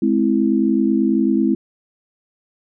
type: chord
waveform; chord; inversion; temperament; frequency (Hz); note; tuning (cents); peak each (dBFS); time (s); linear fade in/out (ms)
sine; Ab augmented; none; equal with one note detuned; 211.4 / 261.6 / 329.6; Ab3 / C4 / E4; +31 / 0 / 0; -18; 0.02-1.55; 5
effects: none